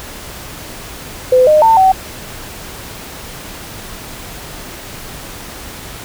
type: tone with pitch steps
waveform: sine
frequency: 508 / 612 / 899 / 760 Hz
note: B4 / D#5 / A5 / F#5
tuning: +49 / -29 / +37 / +46 cents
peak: -5 dBFS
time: 1.32-1.92 s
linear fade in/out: 5 ms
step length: 150 ms
effects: pink hiss -30 dBFS RMS until 6.04 s